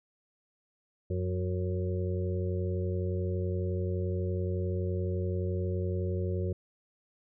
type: harmonic tone with a mistuned harmonic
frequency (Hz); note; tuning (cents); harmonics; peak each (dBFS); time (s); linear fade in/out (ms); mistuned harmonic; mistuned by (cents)
91.7; F#2; -15; 1 / 2 / 4 / 5 / 6; -30 / -38 / -36 / -40 / -42; 1.1-6.53; 5; 2; -20
effects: none